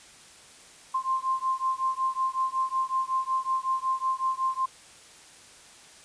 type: beating tone pair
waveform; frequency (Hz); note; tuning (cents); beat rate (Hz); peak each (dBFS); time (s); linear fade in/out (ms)
sine; 1048 / 1053.4; C6 / C6; +2 / +11; 5.4; -28; 0.94-4.66; 10
effects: white hiss -51 dBFS RMS until 6.04 s + resampled to 22050 Hz